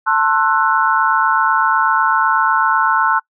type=chord; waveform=sine; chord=F# half-diminished seventh; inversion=first; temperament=just; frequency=888 / 1065.6 / 1332 / 1480 Hz; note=A5 / C6 / E6 / F#6; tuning=+16 / +31 / +18 / 0 cents; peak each=-17 dBFS; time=0.06-3.2 s; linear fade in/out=20 ms; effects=noise-tail reverb RT60 0.1 s tail -24 dB re dry